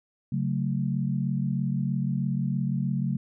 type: chord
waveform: sine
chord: F# minor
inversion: second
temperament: just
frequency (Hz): 138.75 / 185 / 222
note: C#3 / F#3 / A3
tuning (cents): +2 / 0 / +16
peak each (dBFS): -27 / -29 / -31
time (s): 0.32-3.17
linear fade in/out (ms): 5
effects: none